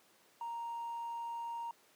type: tone with hard clipping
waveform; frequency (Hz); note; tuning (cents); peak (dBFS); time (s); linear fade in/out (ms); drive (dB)
triangle; 933; A#5; +1; -38; 0.41-1.71; 2; 2
effects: pink hiss -66 dBFS RMS until 1.95 s + high-pass 300 Hz 12 dB/octave